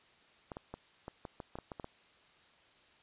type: clicks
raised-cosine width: 1 ms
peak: -28 dBFS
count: 11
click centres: 0.518 / 0.569 / 0.74 / 1.081 / 1.252 / 1.402 / 1.555 / 1.587 / 1.718 / 1.798 / 1.844 s
effects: white hiss -64 dBFS RMS until 3.02 s + resampled to 8000 Hz